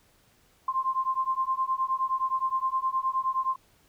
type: beating tone pair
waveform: sine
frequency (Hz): 1046.5 / 1056.1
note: C6 / C6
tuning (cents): 0 / +16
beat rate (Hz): 9.6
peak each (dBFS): -28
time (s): 0.68-3.56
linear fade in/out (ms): 5
effects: pink hiss -63 dBFS RMS until 3.88 s